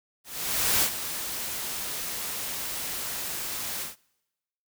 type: noise with ADSR envelope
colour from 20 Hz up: white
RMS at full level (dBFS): -22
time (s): 0.24-3.96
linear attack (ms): 580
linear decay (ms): 73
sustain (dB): -11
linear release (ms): 140
effects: noise-tail reverb RT60 1.0 s tail -26 dB re dry